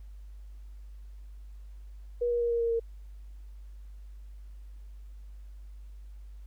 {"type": "tone with pitch steps", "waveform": "sine", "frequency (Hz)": [481, 476.9, 472.7, 468.7, 464.6, 460.6], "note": ["B4", "A#4", "A#4", "A#4", "A#4", "A#4"], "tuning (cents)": [-46, 39, 24, 9, -6, -21], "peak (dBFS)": -25, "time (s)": [2.21, 2.798], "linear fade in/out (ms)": 10, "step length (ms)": 98, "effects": ["added 50 Hz sine -43 dBFS peak until 6.46 s", "pink hiss -70 dBFS RMS until 6.46 s"]}